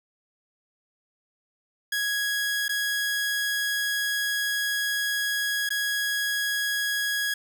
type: tone with dropouts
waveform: sawtooth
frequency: 1661.2 Hz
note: G#6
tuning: in tune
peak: -21 dBFS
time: 1.92-7.34 s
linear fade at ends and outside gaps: 5 ms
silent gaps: 2.682-2.692 / 5.691-5.704 s
effects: none